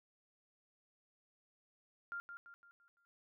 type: tone with echo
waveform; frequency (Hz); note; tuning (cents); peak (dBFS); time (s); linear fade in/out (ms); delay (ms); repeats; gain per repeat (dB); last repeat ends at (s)
sine; 1396.9; F6; 0; -40; 2.12-2.2; 0; 170; 5; -7; 3.05
effects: none